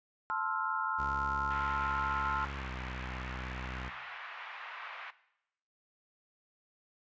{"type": "chord", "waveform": "sine", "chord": "F major seventh", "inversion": "first", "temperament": "equal with one note detuned", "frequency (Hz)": [880, 1046.5, 1318.5, 1402.6], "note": ["A5", "C6", "E6", "F6"], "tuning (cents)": [0, 0, 0, 7], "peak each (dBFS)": -37, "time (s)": [0.3, 2.45], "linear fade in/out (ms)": 0}
{"type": "tone with pitch glide", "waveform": "sawtooth", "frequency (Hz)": [69.4, 63.27], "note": ["C#2", "B1"], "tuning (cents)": [3, 43], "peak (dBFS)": -36, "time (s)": [0.98, 3.9], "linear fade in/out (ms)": 20, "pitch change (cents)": -160, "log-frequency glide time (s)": [2.55, 2.69]}
{"type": "band-pass noise", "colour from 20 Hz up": "pink", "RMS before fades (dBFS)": -45, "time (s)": [1.5, 5.11], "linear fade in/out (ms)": 10, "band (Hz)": [920, 2600], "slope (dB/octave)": 24}
{"effects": ["noise-tail reverb RT60 0.8 s tail -17 dB re dry", "resampled to 16000 Hz"]}